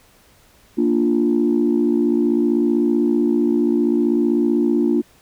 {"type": "chord", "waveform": "sine", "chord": "Bb major", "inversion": "none", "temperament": "equal", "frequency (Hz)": [233.1, 293.7, 349.2], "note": ["Bb3", "D4", "F4"], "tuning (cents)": [0, 0, 0], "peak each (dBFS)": -18, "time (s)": [0.77, 5.02], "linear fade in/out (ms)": 20, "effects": ["tanh soft clip ceiling -7 dBFS", "pink hiss -53 dBFS RMS until 5.21 s"]}